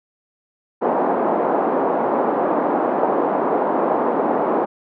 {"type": "band-pass noise", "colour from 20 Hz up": "white", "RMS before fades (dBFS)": -19, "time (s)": [0.81, 4.66], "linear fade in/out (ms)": 20, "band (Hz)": [240, 900], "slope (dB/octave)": 24, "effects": []}